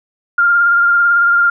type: tone with vibrato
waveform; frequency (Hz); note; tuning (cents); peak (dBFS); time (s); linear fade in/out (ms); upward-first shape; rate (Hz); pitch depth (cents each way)
sine; 1400; F6; +4; -8; 0.38-1.5; 5; triangle; 18; 25
effects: none